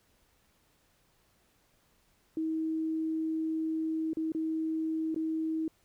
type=tone with dropouts; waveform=sine; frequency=319 Hz; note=D#4; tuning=43 cents sharp; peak=-29 dBFS; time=2.37-5.68 s; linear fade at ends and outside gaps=2 ms; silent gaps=4.133-4.17 / 4.32-4.348 / 5.145-5.161 s; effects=pink hiss -69 dBFS RMS until 5.84 s